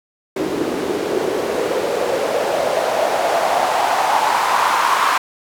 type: noise with band-pass filter sweep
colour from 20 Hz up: white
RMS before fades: -18 dBFS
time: 0.36-5.18 s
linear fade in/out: 5 ms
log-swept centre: 330 to 1100 Hz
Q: 3.8
effects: none